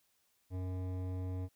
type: tone with hard clipping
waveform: sine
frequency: 92.2 Hz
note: F#2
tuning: 6 cents flat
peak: -38 dBFS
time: 0.5-1.49 s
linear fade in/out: 50 ms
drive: 14 dB
effects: white hiss -75 dBFS RMS until 1.55 s